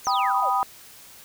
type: exponential sweep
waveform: sine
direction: down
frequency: 7000 to 466.2 Hz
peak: -30 dBFS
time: 0.04-0.5 s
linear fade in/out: 20 ms
type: chord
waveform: sine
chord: G augmented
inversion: none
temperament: equal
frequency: 784 / 987.8 / 1244.5 Hz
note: G5 / B5 / D#6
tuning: 0 / 0 / 0 cents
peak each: -24 dBFS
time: 0.07-0.63 s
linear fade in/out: 0 ms
effects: white hiss -47 dBFS RMS until 1.24 s